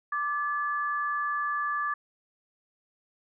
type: tone pair together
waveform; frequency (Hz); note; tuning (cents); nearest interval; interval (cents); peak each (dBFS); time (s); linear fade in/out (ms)
sine; 1174.7 / 1715.1; D6 / A6; 0 / -45; perfect fifth; 655; -28 / -32; 0.12-1.94; 5
effects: none